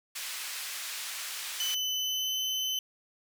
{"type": "band-pass noise", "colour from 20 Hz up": "pink", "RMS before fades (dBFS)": -38, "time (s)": [0.15, 1.75], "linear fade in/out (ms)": 10, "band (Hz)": [2000, 16000], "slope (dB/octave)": 12}
{"type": "tone with pitch glide", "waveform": "35% pulse", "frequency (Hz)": [3018, 3041], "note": ["F#7", "F#7"], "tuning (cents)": [34, 47], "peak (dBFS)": -27, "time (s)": [1.6, 2.79], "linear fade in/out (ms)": 2, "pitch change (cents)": 13, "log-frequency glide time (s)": [1.97, 2.37]}
{"effects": []}